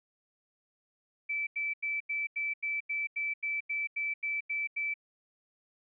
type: tone bursts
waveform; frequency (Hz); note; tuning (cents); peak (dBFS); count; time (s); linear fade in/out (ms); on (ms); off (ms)
sine; 2318; D7; -23; -30; 14; 1.29-4.941; 10; 180; 87
effects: none